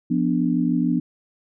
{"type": "chord", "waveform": "sine", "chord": "B diminished", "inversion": "second", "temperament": "equal", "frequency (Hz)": [174.61, 246.9, 293.7], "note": ["F3", "B3", "D4"], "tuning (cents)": [0, 0, 0], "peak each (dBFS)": [-23, -21, -23], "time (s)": [0.1, 1], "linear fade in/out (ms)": 10, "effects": []}